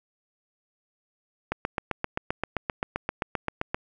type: click train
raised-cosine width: 0.5 ms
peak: -11 dBFS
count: 18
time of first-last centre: 1.52-3.745 s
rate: 7.64 Hz
effects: none